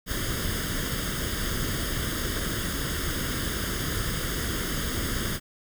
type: noise with comb filter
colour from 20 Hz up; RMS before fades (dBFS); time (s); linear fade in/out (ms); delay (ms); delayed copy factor
pink; -29; 0.06-5.4; 50; 0.6; +0.75
effects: none